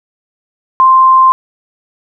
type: tone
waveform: sine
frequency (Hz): 1046.5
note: C6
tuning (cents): 0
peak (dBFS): -3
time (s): 0.8-1.32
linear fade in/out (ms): 0
effects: none